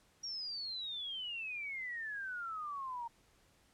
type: exponential sweep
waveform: sine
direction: down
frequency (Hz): 5660 to 918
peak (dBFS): -39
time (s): 0.23-3.08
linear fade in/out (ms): 10
effects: pink hiss -69 dBFS RMS until 3.73 s + low-pass 11000 Hz 12 dB/octave